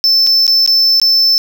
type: tone with dropouts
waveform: triangle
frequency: 5290 Hz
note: E8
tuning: 5 cents sharp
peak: -6 dBFS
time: 0.04-1.38 s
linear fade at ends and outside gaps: 0 ms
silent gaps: 0.266-0.271 / 0.467-0.478 / 0.662-0.676 / 0.999-1.016 s
effects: none